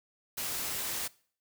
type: noise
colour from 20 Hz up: white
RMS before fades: -35 dBFS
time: 0.37-1.08 s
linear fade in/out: 10 ms
effects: noise-tail reverb RT60 0.5 s tail -22 dB re dry